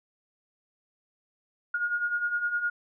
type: beating tone pair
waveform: sine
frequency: 1423 / 1432.8 Hz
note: F6 / F6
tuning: +32 / +44 cents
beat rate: 9.8 Hz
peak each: -33 / -27 dBFS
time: 1.74-2.7 s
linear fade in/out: 5 ms
effects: none